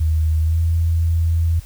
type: tone with pitch glide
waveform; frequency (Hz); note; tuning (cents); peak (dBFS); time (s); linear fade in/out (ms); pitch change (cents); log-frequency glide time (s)
sine; 79 to 82.74; D#2 to E2; +27 to +7; -14; 0-1.6; 10; +80; 0.41-0.6
effects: added 45 Hz sine -38 dBFS peak until 1.65 s + white hiss -47 dBFS RMS until 1.65 s